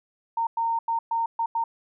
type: tone bursts at uneven times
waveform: sine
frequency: 918 Hz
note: A#5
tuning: 27 cents flat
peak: -22 dBFS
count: 6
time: 0.37-0.47 / 0.57-0.79 / 0.88-0.99 / 1.11-1.26 / 1.39-1.46 / 1.55-1.64 s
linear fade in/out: 5 ms
effects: none